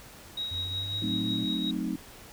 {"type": "tone with tremolo", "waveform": "sine", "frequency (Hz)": 3807, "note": "A#7", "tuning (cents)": 36, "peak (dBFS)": -29, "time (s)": [0.37, 1.71], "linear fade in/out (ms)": 5, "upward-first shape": "triangle", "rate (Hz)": 5.5, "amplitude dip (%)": 50}
{"type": "exponential sweep", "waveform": "triangle", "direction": "up", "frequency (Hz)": [87.31, 119.5], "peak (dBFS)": -34, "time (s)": [0.51, 1.45], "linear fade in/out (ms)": 5}
{"type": "chord", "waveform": "sine", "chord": "F# diminished seventh", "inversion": "none", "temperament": "equal", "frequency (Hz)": [185, 220, 261.6, 311.1], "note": ["F#3", "A3", "C4", "Eb4"], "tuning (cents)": [0, 0, 0, 0], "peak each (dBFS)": -34, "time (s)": [1.02, 1.96], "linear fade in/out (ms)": 5}
{"effects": ["pink hiss -49 dBFS RMS until 2.32 s"]}